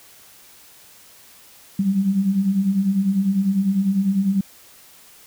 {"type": "beating tone pair", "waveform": "sine", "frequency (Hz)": [186.1, 196.1], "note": ["F#3", "G3"], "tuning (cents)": [10, 1], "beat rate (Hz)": 10, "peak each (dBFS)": [-24, -17], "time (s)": [1.79, 4.41], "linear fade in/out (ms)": 5, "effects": ["white hiss -48 dBFS RMS until 5.26 s"]}